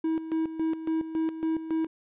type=tone with tremolo; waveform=triangle; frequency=321.4 Hz; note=E4; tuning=44 cents flat; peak=-22 dBFS; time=0.04-1.87 s; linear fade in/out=5 ms; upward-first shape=square; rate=3.6 Hz; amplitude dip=70%; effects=resampled to 8000 Hz